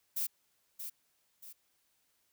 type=noise with echo; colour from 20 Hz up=violet; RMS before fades=-34 dBFS; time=0.16-0.27 s; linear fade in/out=10 ms; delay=630 ms; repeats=2; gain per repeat=-8 dB; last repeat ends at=1.53 s; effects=white hiss -75 dBFS RMS until 2.32 s